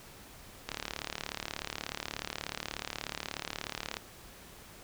click train, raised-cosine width 0.2 ms, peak -17 dBFS, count 121, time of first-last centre 0.69-3.969 s, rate 36.6 Hz, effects pink hiss -52 dBFS RMS until 4.83 s

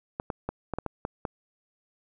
clicks, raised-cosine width 1 ms, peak -16 dBFS, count 8, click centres 0.199 / 0.302 / 0.49 / 0.737 / 0.786 / 0.863 / 1.051 / 1.252 s, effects none

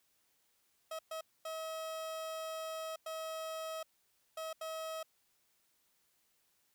30% pulse tone bursts at uneven times, 640 Hz, D#5, 49 cents sharp, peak -37 dBFS, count 6, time 0.91-0.99 / 1.11-1.21 / 1.45-2.96 / 3.06-3.83 / 4.37-4.53 / 4.61-5.03 s, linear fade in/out 5 ms, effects white hiss -75 dBFS RMS until 6.74 s

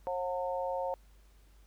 harmonic tone, 180 Hz, F#3, 47 cents flat, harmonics 3 / 4 / 5, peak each -34 / -38 / -37 dBFS, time 0.07-0.94 s, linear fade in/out 0 ms, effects added 50 Hz sine -57 dBFS peak until 1.66 s + pink hiss -68 dBFS RMS until 1.66 s

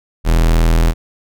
45% pulse tone, 41.05 Hz, E1, 6 cents flat, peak -9 dBFS, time 0.24-0.94 s, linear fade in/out 50 ms, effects none

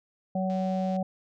harmonic tone, 187.9 Hz, F#3, 27 cents sharp, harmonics 1 / 3 / 4, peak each -27 / -32 / -33 dBFS, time 0.35-1.03 s, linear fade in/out 5 ms
click train, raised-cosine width 0.2 ms, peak -34 dBFS, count 80, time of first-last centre 0.5-0.965 s, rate 170 Hz
effects none

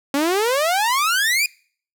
sawtooth exponential sweep, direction up, 271.3 to 2489 Hz, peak -13 dBFS, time 0.14-1.46 s, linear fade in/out 2 ms, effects noise-tail reverb RT60 0.5 s tail -25 dB re dry

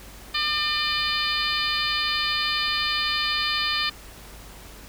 harmonic tone, 601 Hz, D5, 40 cents sharp, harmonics 2 / 3 / 4 / 5 / 6 / 7 / 8, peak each -30 / -30 / -30 / -30 / -30 / -30 / -30 dBFS, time 0.34-3.9 s, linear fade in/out 10 ms, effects added 50 Hz sine -45 dBFS peak until 4.88 s + pink hiss -45 dBFS RMS until 4.88 s

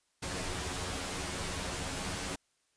pink noise with comb filter, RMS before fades -37 dBFS, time 0.22-2.36 s, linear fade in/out 10 ms, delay 11 ms, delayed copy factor +0.8, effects white hiss -75 dBFS RMS until 2.76 s + resampled to 22050 Hz

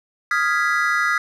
triangle chord, F half-diminished seventh, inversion third, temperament equal, 1244.5 / 1396.9 / 1661.2 / 1975.5 Hz, Eb6 / F6 / Ab6 / Cb7, 0 / 0 / 0 / 0 cents, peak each -21 dBFS, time 0.31-1.18 s, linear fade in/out 2 ms, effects none

